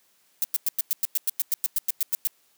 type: noise bursts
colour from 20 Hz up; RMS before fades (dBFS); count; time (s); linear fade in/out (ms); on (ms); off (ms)
violet; -23; 16; 0.42-2.272; 0; 22; 100
effects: white hiss -64 dBFS RMS until 2.57 s + high-pass 150 Hz 12 dB/octave